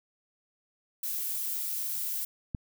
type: noise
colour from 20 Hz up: violet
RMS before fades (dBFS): -33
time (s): 1.03-2.25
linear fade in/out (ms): 5
type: click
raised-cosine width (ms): 5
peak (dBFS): -20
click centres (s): 2.548
effects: none